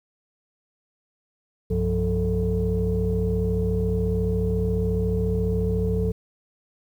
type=tone cluster; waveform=sine; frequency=64.3 / 98.5 / 177.1 / 441.1 Hz; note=C2 / G2 / F3 / A4; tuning=-30 / +9 / +24 / +4 cents; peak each=-25 dBFS; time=1.7-6.12 s; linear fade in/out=10 ms; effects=tanh soft clip ceiling -14 dBFS + 9-bit